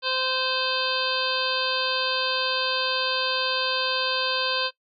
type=harmonic tone; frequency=518 Hz; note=C5; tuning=17 cents flat; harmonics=1 / 2 / 3 / 5 / 6 / 7 / 8 / 9; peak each=-31 / -31 / -31 / -31 / -31 / -31 / -31 / -31 dBFS; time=0.02-4.71 s; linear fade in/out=50 ms; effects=noise-tail reverb RT60 0.1 s tail -19 dB re dry